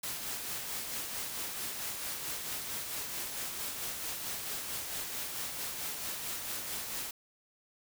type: noise with tremolo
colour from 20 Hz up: white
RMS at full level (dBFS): -37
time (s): 0.03-7.11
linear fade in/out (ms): 5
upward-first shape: sine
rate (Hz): 4.5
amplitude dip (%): 35
effects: none